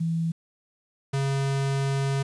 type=tone pair in turn; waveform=sine / square; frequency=164.81 / 137.23 Hz; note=E3 / C#3; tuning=0 / -17 cents; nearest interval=minor third; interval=317 cents; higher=first; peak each=-23 / -24 dBFS; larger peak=first; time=0-0.32 / 1.13-2.23 s; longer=second; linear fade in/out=10 ms; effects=resampled to 22050 Hz + 9-bit